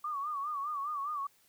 sine tone with vibrato, 1162 Hz, D6, 19 cents flat, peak -33 dBFS, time 0.04-1.27 s, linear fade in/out 5 ms, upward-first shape sine, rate 4.9 Hz, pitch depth 100 cents each way, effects white hiss -67 dBFS RMS until 1.48 s

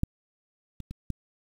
clicks, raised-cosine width 5 ms, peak -12 / -26 / -25 / -18 dBFS, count 4, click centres 0.034 / 0.803 / 0.91 / 1.103 s, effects 8-bit

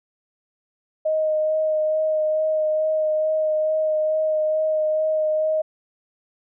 sine tone with vibrato, 622.3 Hz, D#5, in tune, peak -18 dBFS, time 1.05-5.62 s, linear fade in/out 10 ms, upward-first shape sine, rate 2.3 Hz, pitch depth 13 cents each way, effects none

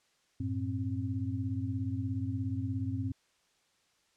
sine tone cluster, 96.1 / 113 / 265 Hz, G2 / A2 / C4, -34 / +47 / +22 cents, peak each -35 / -36 / -36 dBFS, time 0.4-3.12 s, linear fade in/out 5 ms, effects white hiss -71 dBFS RMS until 4.16 s + low-pass 7000 Hz 12 dB/octave

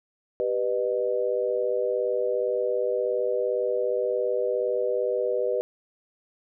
sine chord, G augmented, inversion none, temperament equal with one note detuned, 392 / 493.9 / 611.2 Hz, G4 / B4 / D#5, 0 / 0 / -31 cents, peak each -29 / -25 / -29 dBFS, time 0.4-5.61 s, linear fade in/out 0 ms, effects none

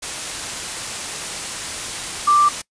sine tone in noise, 1177 Hz, D6, 3 cents sharp, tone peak -11 dBFS, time 2.27-2.49 s, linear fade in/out 10 ms, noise white, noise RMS -27 dBFS, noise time 0.02-2.62 s, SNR +13 dB, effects noise-tail reverb RT60 0.1 s tail -22 dB re dry + resampled to 22050 Hz

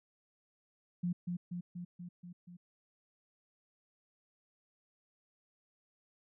sine tone with echo, 176.1 Hz, F3, 15 cents sharp, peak -31 dBFS, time 1.03-1.13 s, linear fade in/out 10 ms, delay 240 ms, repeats 6, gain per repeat -3 dB, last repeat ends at 2.57 s, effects none

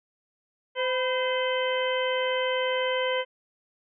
harmonic tone with a mistuned harmonic, 514 Hz, C5, 31 cents flat, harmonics 1 / 2 / 3 / 4 / 5 / 6, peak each -26 / -32 / -35 / -33 / -40 / -33 dBFS, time 0.75-3.25 s, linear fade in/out 50 ms, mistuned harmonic 2, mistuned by -56 cents, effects none

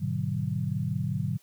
sine chord, G# half-diminished seventh, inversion none, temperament just, 103.83 / 124.59 / 149.51 / 186.89 Hz, G#2 / B2 / D3 / F#3, 0 / +16 / +31 / +18 cents, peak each -33 / -32 / -31 / -33 dBFS, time 0-1.38 s, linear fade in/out 20 ms, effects white hiss -62 dBFS RMS until 1.42 s

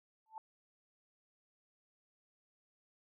sine tone with exponential growth, 880 Hz, A5, in tune, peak -39 dBFS, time 0.26-0.38 s, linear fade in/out 1 ms, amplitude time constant 24 ms, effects none

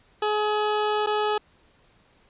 20% pulse tone with dropouts, 422.8 Hz, G#4, 31 cents sharp, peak -17 dBFS, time 0.22-1.38 s, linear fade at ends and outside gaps 5 ms, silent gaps 1.063-1.07 s, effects pink hiss -60 dBFS RMS until 2.29 s + resampled to 8000 Hz

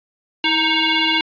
sine tone with frequency modulation, 305 Hz, D#4, 34 cents flat, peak -12 dBFS, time 0.44-1.21 s, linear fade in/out 2 ms, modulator 626 Hz, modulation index 5.5, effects tanh soft clip ceiling -13 dBFS + resampled to 11025 Hz

